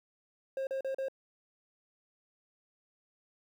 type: tone bursts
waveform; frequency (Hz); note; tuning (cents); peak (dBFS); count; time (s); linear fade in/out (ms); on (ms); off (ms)
triangle; 535; C5; +38; -30; 4; 0.57-1.084; 2; 100; 38
effects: 11-bit